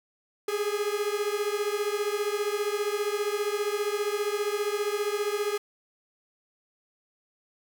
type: beating tone pair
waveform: 45% pulse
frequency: 407.5 / 422.5 Hz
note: G#4 / G#4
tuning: -33 / +30 cents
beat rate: 15 Hz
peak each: -29 / -30 dBFS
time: 0.48-5.58 s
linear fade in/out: 5 ms
effects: none